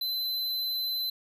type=tone; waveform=square; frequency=4044 Hz; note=B7; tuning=40 cents sharp; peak=-29 dBFS; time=0.01-1.1 s; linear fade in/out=5 ms; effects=none